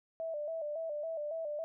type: tone with vibrato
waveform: sine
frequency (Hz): 622.3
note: D#5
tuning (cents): 0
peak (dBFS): -35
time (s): 0.2-1.64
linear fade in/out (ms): 0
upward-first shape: square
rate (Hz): 3.6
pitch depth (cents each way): 83
effects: none